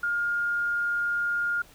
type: tone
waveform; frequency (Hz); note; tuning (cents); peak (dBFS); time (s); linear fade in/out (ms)
sine; 1415; F6; +22; -24; 0.03-1.62; 5
effects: pink hiss -54 dBFS RMS until 1.74 s